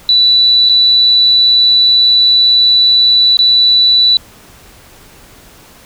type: tone with dropouts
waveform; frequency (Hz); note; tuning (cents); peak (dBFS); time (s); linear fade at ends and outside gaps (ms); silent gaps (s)
sine; 3961; B7; +4; -5; 0.09-4.17; 1; 0.689-0.695 / 3.37-3.39
effects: pink hiss -40 dBFS RMS until 5.85 s